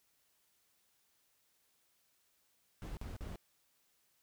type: noise bursts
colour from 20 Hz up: brown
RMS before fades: -44 dBFS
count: 3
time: 2.82-3.358 s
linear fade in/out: 0 ms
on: 150 ms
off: 44 ms
effects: white hiss -75 dBFS RMS until 4.22 s